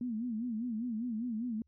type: tone with vibrato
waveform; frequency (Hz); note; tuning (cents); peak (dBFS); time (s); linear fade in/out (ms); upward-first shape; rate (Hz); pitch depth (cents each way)
sine; 231.5; A#3; -12; -33; 0.01-1.62; 2; sine; 5; 140
effects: added 74 Hz sine -68 dBFS peak until 1.67 s